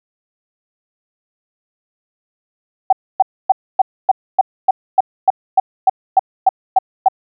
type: tone bursts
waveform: sine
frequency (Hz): 763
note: G5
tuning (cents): -47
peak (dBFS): -5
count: 15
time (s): 2.9-7.085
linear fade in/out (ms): 5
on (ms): 27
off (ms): 270
effects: none